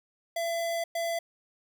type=tone bursts at uneven times; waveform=square; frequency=673 Hz; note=E5; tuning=36 cents sharp; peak=-29 dBFS; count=2; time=0.36-0.84 / 0.95-1.19 s; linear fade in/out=5 ms; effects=none